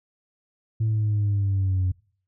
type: exponential sweep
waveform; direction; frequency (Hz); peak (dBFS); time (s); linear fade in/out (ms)
sine; down; 111.5 to 91; -18; 0.8-1.92; 10
effects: noise-tail reverb RT60 0.5 s tail -24 dB re dry + tanh soft clip ceiling -18 dBFS